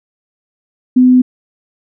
sine tone, 252.7 Hz, B3, 40 cents sharp, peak -4 dBFS, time 0.96-1.22 s, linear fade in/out 10 ms, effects none

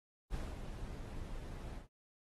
brown noise with ADSR envelope, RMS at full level -39 dBFS, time 0.3-1.88 s, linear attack 34 ms, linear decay 220 ms, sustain -6 dB, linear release 130 ms, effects AAC 32 kbps

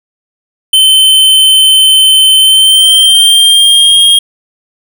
square tone with pitch glide, 3076 to 3242 Hz, G7 to G#7, -33 to -42 cents, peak -3 dBFS, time 0.73-4.19 s, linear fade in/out 5 ms, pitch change +91 cents, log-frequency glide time 2.38-4 s, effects none

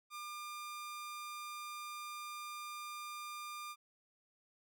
sawtooth tone, 1200 Hz, D6, 37 cents sharp, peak -40 dBFS, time 0.1-3.76 s, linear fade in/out 50 ms, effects none

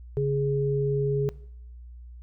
sine tone pair together, 140 / 415.7 Hz, C#3 / G#4, +18 / +2 cents, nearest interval octave + perfect fifth, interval 1884 cents, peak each -25 / -25 dBFS, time 0.17-1.29 s, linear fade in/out 0 ms, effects noise-tail reverb RT60 0.7 s tail -21 dB re dry + added 60 Hz sine -41 dBFS peak until 2.22 s

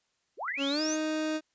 sine linear sweep, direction up, 284.9 to 6700 Hz, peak -32 dBFS, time 0.37-0.98 s, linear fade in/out 50 ms
sine tone with exponential decay, 1975.5 Hz, B6, in tune, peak -30 dBFS, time 0.48-0.7 s, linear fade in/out 2 ms, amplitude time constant 46 ms
30% pulse tone with pitch glide, 277.2 to 311.1 Hz, C#4 to D#4, 0 to 0 cents, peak -26 dBFS, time 0.57-1.41 s, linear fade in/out 50 ms, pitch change +200 cents, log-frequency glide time 0.69-0.81 s
effects white hiss -75 dBFS RMS until 1.54 s + resampled to 16000 Hz

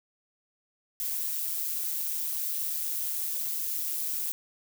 violet noise with amplitude modulation, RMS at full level -29 dBFS, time 1-4.32 s, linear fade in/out 0 ms, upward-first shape sine, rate 156 Hz, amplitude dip 55%, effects none

